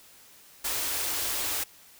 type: band-stop noise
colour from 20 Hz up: white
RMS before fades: -30 dBFS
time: 0.64-1.64 s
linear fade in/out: 10 ms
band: 120 to 260 Hz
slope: 48 dB/octave
effects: white hiss -54 dBFS RMS until 1.99 s